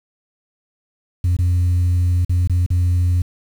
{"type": "tone with dropouts", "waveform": "sine", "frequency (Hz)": 88.7, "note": "F2", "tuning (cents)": 27, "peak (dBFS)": -11, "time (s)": [1.24, 3.22], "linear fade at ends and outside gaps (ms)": 5, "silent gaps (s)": [[1.367, 1.388], [2.249, 2.294], [2.475, 2.496], [2.663, 2.703]], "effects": ["tanh soft clip ceiling -12 dBFS", "7-bit"]}